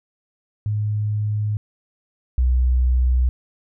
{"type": "tone pair in turn", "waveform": "sine", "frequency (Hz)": [105.5, 62.63], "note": ["G#2", "B1"], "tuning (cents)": [28, 25], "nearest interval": "major sixth", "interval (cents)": 903, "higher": "first", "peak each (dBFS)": [-19, -14], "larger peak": "second", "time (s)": [[0.66, 1.57], [2.38, 3.29]], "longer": "neither", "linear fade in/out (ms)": 0, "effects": []}